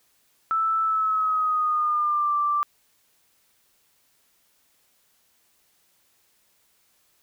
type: tone with pitch glide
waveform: sine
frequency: 1318.5 to 1174.6 Hz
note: E6 to D6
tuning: 0 to 0 cents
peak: -20 dBFS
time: 0.51-2.63 s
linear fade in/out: 0 ms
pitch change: -200 cents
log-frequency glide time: 0.82-2.35 s
effects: white hiss -65 dBFS RMS until 7.22 s